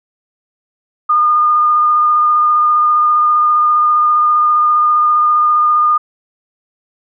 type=tone with vibrato; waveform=sine; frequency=1217 Hz; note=D#6; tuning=39 cents flat; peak=-8 dBFS; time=1.09-5.98 s; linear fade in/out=10 ms; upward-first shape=sine; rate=15 Hz; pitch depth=12 cents each way; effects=none